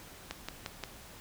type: click train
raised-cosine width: 0.2 ms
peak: -19 dBFS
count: 4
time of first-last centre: 0.31-0.837 s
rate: 5.69 Hz
effects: pink hiss -51 dBFS RMS until 1.2 s